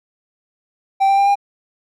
triangle tone with pitch steps, 780 / 788.2 / 796.4 / 804.7 Hz, G5 / G5 / G5 / G5, -9 / +9 / +27 / +45 cents, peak -9 dBFS, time 1-1.356 s, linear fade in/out 20 ms, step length 89 ms, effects none

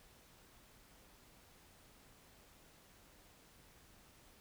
silence, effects pink hiss -64 dBFS RMS until 4.4 s

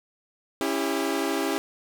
sawtooth chord, C# diminished, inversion none, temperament equal with one note detuned, 277.2 / 329.6 / 399.8 Hz, C#4 / E4 / G4, 0 / 0 / +34 cents, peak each -25 dBFS, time 0.61-1.58 s, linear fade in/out 0 ms, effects none

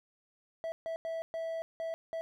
triangle tone bursts at uneven times, 655 Hz, E5, 11 cents flat, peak -32 dBFS, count 6, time 0.64-0.72 / 0.86-0.96 / 1.05-1.22 / 1.34-1.62 / 1.8-1.94 / 2.13-2.21 s, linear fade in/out 0 ms, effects none

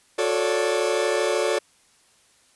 40% pulse chord, D major seventh, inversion first, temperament equal with one note detuned, 362.2 / 440 / 554.4 / 587.3 Hz, F#4 / A4 / C#5 / D5, -37 / 0 / 0 / 0 cents, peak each -26 / -24 / -26 / -26 dBFS, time 0.18-1.59 s, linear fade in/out 10 ms, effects white hiss -59 dBFS RMS until 2.55 s + resampled to 24000 Hz

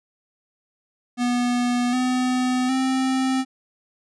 square tone with pitch steps, 244.2 / 253 / 262 Hz, B3 / B3 / C4, -19 / +42 / +2 cents, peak -20 dBFS, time 1.17-3.45 s, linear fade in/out 50 ms, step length 760 ms, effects resampled to 22050 Hz

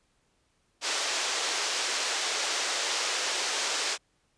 white band-pass noise, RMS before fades -30 dBFS, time 0.81-3.98 s, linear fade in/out 50 ms, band 370 to 6800 Hz, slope 24 dB/octave, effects pink hiss -71 dBFS RMS until 4.37 s + resampled to 22050 Hz

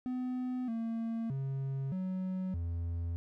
triangle tone with pitch steps, 252.4 / 227.7 / 135.5 / 186.4 / 84.8 Hz, B3 / A#3 / C#3 / F#3 / E2, +38 / -40 / -39 / +13 / +50 cents, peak -31 dBFS, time 0.06-3.16 s, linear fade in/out 0 ms, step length 620 ms, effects none

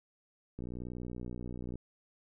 click train, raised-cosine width 3 ms, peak -29 dBFS, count 72, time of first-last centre 0.59-1.756 s, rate 60.9 Hz, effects none

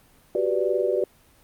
sine chord, G major seventh, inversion third, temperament equal, 370 / 392 / 493.9 / 587.3 Hz, F#4 / G4 / B4 / D5, 0 / 0 / 0 / 0 cents, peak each -26 dBFS, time 0.35-1.04 s, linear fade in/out 2 ms, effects pink hiss -57 dBFS RMS until 1.43 s + Opus 32 kbps

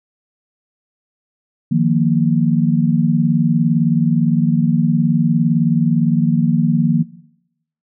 sine chord, Eb suspended second, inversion none, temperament just, 155.56 / 175.01 / 233.3 Hz, Eb3 / F3 / Bb3, 0 / +4 / +2 cents, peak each -16 dBFS, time 1.71-7.03 s, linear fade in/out 10 ms, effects noise-tail reverb RT60 0.8 s tail -19 dB re dry

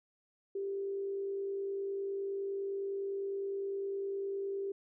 sine tone with frequency modulation, 394.1 Hz, G4, 9 cents sharp, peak -34 dBFS, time 0.55-4.72 s, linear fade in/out 5 ms, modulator 49.8 Hz, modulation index 0.24, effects none

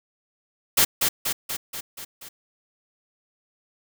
white noise with echo, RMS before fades -17 dBFS, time 0.77-0.85 s, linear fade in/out 10 ms, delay 240 ms, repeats 6, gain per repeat -4 dB, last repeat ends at 2.29 s, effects none

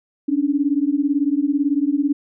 sine beating tone pair, 277.2 / 295.2 Hz, C#4 / D4, 0 / +9 cents, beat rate 18 Hz, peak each -19 dBFS, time 0.28-2.13 s, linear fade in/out 10 ms, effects none

